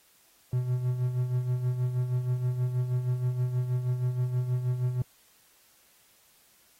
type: tone with tremolo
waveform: triangle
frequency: 125 Hz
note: B2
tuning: 21 cents sharp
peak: -21 dBFS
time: 0.53-5.02 s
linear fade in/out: 2 ms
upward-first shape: sine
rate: 6.3 Hz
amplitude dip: 60%
effects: white hiss -62 dBFS RMS until 6.79 s + AAC 48 kbps